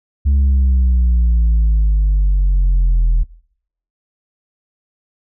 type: exponential sweep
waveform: sine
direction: down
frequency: 70.6 to 40.12 Hz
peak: -7 dBFS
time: 0.25-3.24 s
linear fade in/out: 20 ms
effects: noise-tail reverb RT60 0.7 s tail -23 dB re dry + tanh soft clip ceiling -9 dBFS